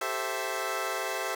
15% pulse chord, A minor seventh, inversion third, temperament equal with one note detuned, 387.5 / 440 / 523.3 / 659.3 Hz, G4 / A4 / C5 / E5, -20 / 0 / 0 / 0 cents, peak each -30 / -31 / -29 / -28 dBFS, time 0.01-1.35 s, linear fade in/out 5 ms, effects none

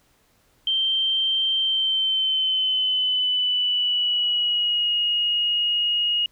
sine tone with pitch glide, 3136 to 2876 Hz, G7 to F#7, 0 to -50 cents, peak -19 dBFS, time 0.67-6.26 s, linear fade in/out 2 ms, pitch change -150 cents, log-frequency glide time 1.57-4.94 s, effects pink hiss -62 dBFS RMS until 6.31 s

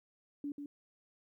sine tone with echo, 287.6 Hz, D4, 36 cents flat, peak -36 dBFS, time 0.44-0.52 s, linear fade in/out 2 ms, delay 140 ms, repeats 1, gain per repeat -5 dB, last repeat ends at 0.66 s, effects 13-bit

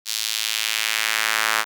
square tone with high-pass filter sweep, 55 Hz, A1, in tune, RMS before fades -23 dBFS, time 0.05-1.65 s, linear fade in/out 50 ms, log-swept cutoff 4400 to 1300 Hz, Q 1.4, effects none

